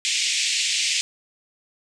pink band-pass noise, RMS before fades -23 dBFS, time 0.05-1.01 s, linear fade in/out 0 ms, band 2200 to 8200 Hz, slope 48 dB/octave, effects none

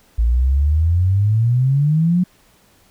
sine exponential sweep, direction up, 55.3 to 184.2 Hz, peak -12 dBFS, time 0.18-2.24 s, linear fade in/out 10 ms, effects pink hiss -54 dBFS RMS until 2.9 s

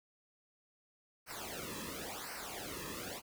pink noise with flanger, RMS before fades -44 dBFS, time 1.26-3.22 s, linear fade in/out 50 ms, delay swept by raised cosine 0.28 to 1.38 ms, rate 0.94 Hz, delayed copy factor -0.85, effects none

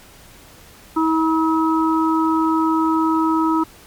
harmonic tone, 320.9 Hz, E4, 46 cents flat, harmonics 1 / 3 / 4, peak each -16 / -21 / -22 dBFS, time 0.96-3.64 s, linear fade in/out 10 ms, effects pink hiss -45 dBFS RMS until 3.86 s + MP3 96 kbps

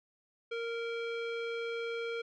square tone with low-pass filter, 463.8 Hz, A#4, 9 cents flat, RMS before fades -37 dBFS, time 0.51-2.22 s, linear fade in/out 10 ms, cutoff 2800 Hz, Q 2.1, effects none

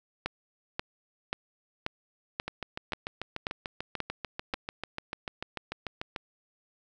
two click trains, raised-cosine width 0.3 ms, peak -14 / -18 dBFS, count 9 / 26, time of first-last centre 0.26-4.538 / 2.48-6.162 s, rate 1.87 / 6.79 Hz, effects none

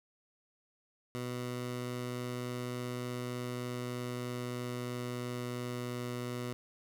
15% pulse tone with pitch glide, 123.47 to 122.76 Hz, B2 to B2, 0 to -10 cents, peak -30 dBFS, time 1.15-6.53 s, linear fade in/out 0 ms, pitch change -10 cents, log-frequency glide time 3.03-5.92 s, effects none

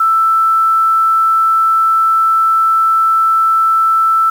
sine tone with quantisation, 1325 Hz, E6, 9 cents sharp, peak -8 dBFS, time 0-4.3 s, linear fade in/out 5 ms, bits 6, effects none

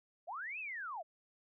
sine linear two-way sweep, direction up then down, 587.3 to 2675 to 587.3 Hz, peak -40 dBFS, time 0.27-1.03 s, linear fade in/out 20 ms, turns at 0.59 s, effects none

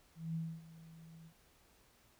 sine tone with ADSR envelope, 163.1 Hz, E3, 18 cents flat, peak -35 dBFS, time 0.15-1.33 s, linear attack 200 ms, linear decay 260 ms, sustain -18 dB, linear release 62 ms, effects pink hiss -68 dBFS RMS until 2.19 s

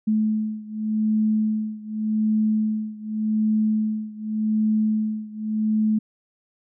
sine beating tone pair, 215.7 / 216.56 Hz, A3 / A3, -34 / -27 cents, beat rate 0.86 Hz, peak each -22 / -24 dBFS, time 0.07-5.99 s, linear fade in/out 10 ms, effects none

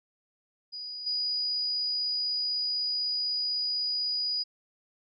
sine tone with level steps, 4918 Hz, D#8, 21 cents flat, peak -36 / -27 dBFS, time 0.72-4.44 s, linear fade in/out 20 ms, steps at 1.06 s, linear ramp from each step 10 ms, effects none

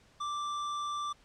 sine tone with tanh clipping, 1174.7 Hz, D6, in tune, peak -35 dBFS, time 0.2-1.13 s, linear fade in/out 10 ms, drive 15 dB, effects pink hiss -63 dBFS RMS until 1.24 s + low-pass 7000 Hz 12 dB/octave

